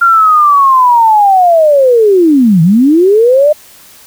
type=linear two-way sweep; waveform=sine; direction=down then up; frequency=1396.9 to 155.56 to 614 Hz; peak=-3 dBFS; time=0.01-3.53 s; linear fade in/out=10 ms; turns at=2.62 s; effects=white hiss -38 dBFS RMS until 4.06 s